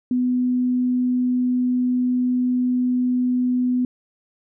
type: tone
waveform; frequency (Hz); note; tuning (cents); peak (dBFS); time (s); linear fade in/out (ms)
sine; 249.7; B3; +19; -17; 0.11-3.85; 2
effects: none